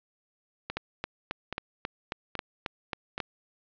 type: two click trains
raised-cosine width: 0.3 ms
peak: -15 / -17 dBFS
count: 10 / 4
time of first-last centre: 0.77-3.202 / 0.7-3.179 s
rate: 3.7 / 1.21 Hz
effects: resampled to 11025 Hz + 7-bit